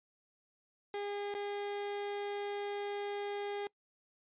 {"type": "tone with dropouts", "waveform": "30% pulse", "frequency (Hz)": 407.1, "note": "G#4", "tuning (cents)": -35, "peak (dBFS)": -34, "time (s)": [0.94, 3.67], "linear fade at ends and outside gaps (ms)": 1, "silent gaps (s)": [1.341, 1.349], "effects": ["noise-tail reverb RT60 0.1 s tail -23 dB re dry", "resampled to 8000 Hz"]}